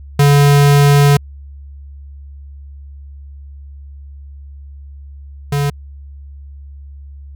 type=tone pair in turn; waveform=square; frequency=143.1 / 143.1 Hz; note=D3 / D3; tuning=-45 / -45 cents; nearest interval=unison; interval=0 cents; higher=neither; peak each=-7 / -14 dBFS; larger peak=first; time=0.19-1.17 / 5.52-5.7 s; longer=first; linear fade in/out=5 ms; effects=added 70 Hz sine -31 dBFS peak until 7.35 s